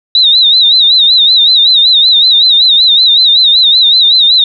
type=tone with vibrato; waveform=sine; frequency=3834 Hz; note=A#7; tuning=48 cents sharp; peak=-3 dBFS; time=0.15-4.44 s; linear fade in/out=2 ms; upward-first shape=sine; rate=5.3 Hz; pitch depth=110 cents each way; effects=none